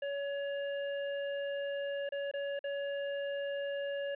square tone with dropouts, 563 Hz, C#5, 27 cents sharp, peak -35 dBFS, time 0.02-4.15 s, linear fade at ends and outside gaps 5 ms, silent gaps 2.091-2.121 / 2.314-2.337 / 2.592-2.64 s, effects resampled to 8000 Hz + 11-bit

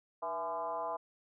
sine tone with frequency modulation, 840 Hz, G#5, 19 cents sharp, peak -34 dBFS, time 0.22-0.97 s, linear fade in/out 10 ms, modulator 178 Hz, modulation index 1.6, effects none

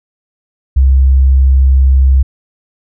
sine tone, 66.4 Hz, C2, 26 cents sharp, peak -4 dBFS, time 0.76-2.23 s, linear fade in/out 10 ms, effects none

